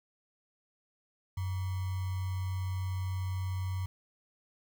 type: tone with sample-and-hold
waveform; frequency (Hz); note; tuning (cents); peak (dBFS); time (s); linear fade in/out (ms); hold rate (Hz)
sine; 93.3; F#2; +15; -31; 1.37-3.86; 5; 1050
effects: none